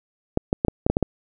clicks, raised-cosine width 2 ms, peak -5 dBFS, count 8, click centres 0.374 / 0.529 / 0.649 / 0.683 / 0.865 / 0.9 / 0.969 / 1.027 s, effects none

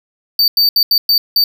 square tone bursts at uneven times, 4599 Hz, D8, 37 cents flat, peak -9 dBFS, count 6, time 0.39-0.48 / 0.57-0.69 / 0.76-0.83 / 0.91-0.98 / 1.09-1.18 / 1.36-1.44 s, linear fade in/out 2 ms, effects none

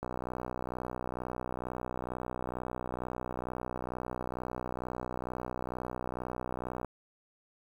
click train, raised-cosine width 1 ms, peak -22 dBFS, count 425, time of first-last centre 0.03-6.847 s, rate 62.2 Hz, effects 9-bit

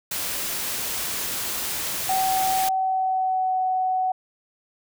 white noise, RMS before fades -28 dBFS, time 0.11-2.69 s, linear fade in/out 5 ms
sine tone with pitch glide, 760 to 746.5 Hz, F#5 to F#5, +46 to +15 cents, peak -20 dBFS, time 2.09-4.12 s, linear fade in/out 5 ms, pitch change -31 cents, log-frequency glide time 2.71-3.63 s
effects none

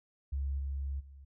sine tone with level steps, 68.9 Hz, C#2, 10 cents flat, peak -31 / -33 / -49 dBFS, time 0.32-1.25 s, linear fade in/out 10 ms, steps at 0.58 / 0.99 s, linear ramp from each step 20 ms, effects none

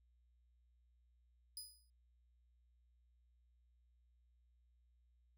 20% pulse tone with exponential decay, 4978 Hz, D#8, in tune, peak -38 dBFS, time 1.57-1.9 s, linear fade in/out 1 ms, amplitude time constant 71 ms, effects added 60 Hz sine -70 dBFS peak until 5.37 s

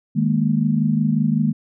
sine chord, D# suspended fourth, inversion none, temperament equal, 155.56 / 207.7 / 233.1 Hz, D#3 / G#3 / A#3, 0 / 0 / 0 cents, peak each -20 dBFS, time 0.15-1.53 s, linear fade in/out 20 ms, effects none

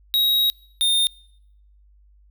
square tone pair in turn, 3808 / 3640 Hz, A#7 / A#7, +36 / -42 cents, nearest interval minor second, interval 78 cents, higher first, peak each -17 dBFS, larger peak neither, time 0.14-0.5 / 0.81-1.07 s, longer first, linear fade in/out 0 ms, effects noise-tail reverb RT60 0.8 s tail -26 dB re dry + added 50 Hz sine -51 dBFS peak until 2.3 s

